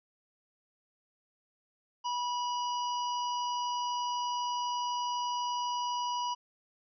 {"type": "harmonic tone with a mistuned harmonic", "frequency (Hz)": 976, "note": "B5", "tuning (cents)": -21, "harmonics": [1, 3, 5, 6], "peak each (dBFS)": [-31, -41, -45, -47], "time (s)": [2.04, 6.35], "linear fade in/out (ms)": 20, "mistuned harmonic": 6, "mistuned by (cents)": -20, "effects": []}